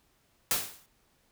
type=noise with exponential decay; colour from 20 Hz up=white; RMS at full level=-24 dBFS; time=0.51-0.86 s; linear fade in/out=1 ms; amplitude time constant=74 ms; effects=pink hiss -69 dBFS RMS until 1.31 s